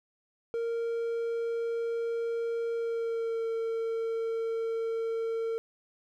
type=tone with pitch glide; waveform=triangle; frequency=463.2 to 454.2 Hz; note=A#4 to A#4; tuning=-11 to -45 cents; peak=-27 dBFS; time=0.54-5.58 s; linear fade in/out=0 ms; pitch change=-34 cents; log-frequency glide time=2.75-3.48 s; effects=none